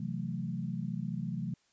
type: chord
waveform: sine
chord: F# half-diminished seventh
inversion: second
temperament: equal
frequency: 130.81 / 164.81 / 185 / 220 Hz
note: C3 / E3 / F#3 / A3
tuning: 0 / 0 / 0 / 0 cents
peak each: -39 / -38 / -38 / -40 dBFS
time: 0-1.54 s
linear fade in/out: 5 ms
effects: white hiss -71 dBFS RMS until 1.72 s + resampled to 16000 Hz